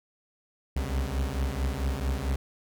40% pulse beating tone pair, 64.6 / 69.1 Hz, C2 / C#2, -21 / -5 cents, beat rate 4.5 Hz, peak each -29 dBFS, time 0.76-2.36 s, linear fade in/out 5 ms, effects none

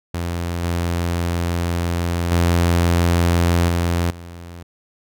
sawtooth tone with level steps, 86 Hz, F2, 26 cents flat, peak -18 / -15 / -10 / -13 / -30 dBFS, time 0.14-4.63 s, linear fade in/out 5 ms, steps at 0.63 / 2.31 / 3.68 / 4.1 s, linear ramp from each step 10 ms, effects none

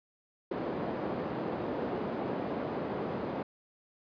white band-pass noise, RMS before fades -35 dBFS, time 0.51-3.43 s, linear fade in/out 5 ms, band 170 to 520 Hz, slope 12 dB/octave, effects resampled to 11025 Hz

